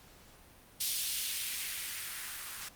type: noise with band-pass filter sweep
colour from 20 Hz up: violet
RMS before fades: -37 dBFS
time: 0.8-2.69 s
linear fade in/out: 10 ms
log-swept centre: 3900 to 1100 Hz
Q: 1.3
effects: pink hiss -58 dBFS RMS until 2.75 s + Opus 48 kbps